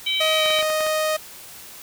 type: harmonic tone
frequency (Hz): 769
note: G5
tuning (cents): -33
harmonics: 3 / 4 / 5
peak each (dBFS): -26 / -23 / -25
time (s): 0.06-0.62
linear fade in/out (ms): 10
type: tone with pitch glide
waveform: sawtooth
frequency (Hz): 630 to 622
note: D#5 to D#5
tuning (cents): +21 to -1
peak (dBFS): -16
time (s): 0.2-1.17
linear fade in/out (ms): 10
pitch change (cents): -22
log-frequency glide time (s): 0.37-0.43
type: clicks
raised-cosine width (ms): 0.3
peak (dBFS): -16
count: 7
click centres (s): 0.46 / 0.504 / 0.589 / 0.627 / 0.702 / 0.807 / 0.866
effects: white hiss -41 dBFS RMS until 1.82 s